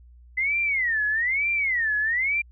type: tone with vibrato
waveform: sine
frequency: 2004 Hz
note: B6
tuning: 25 cents sharp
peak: -21 dBFS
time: 0.37-2.42 s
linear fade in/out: 10 ms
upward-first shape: sine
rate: 1.1 Hz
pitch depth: 290 cents each way
effects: added 60 Hz sine -47 dBFS peak until 2.51 s